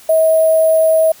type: tone with sample-and-hold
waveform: sine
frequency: 640 Hz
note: D#5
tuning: 49 cents sharp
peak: -8 dBFS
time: 0.09-1.12 s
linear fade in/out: 5 ms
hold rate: 11025 Hz
effects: white hiss -42 dBFS RMS until 1.2 s